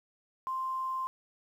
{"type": "tone with quantisation", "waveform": "sine", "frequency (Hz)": 1046.5, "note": "C6", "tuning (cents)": 0, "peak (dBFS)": -31, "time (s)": [0.47, 1.07], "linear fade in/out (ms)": 0, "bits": 10, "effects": []}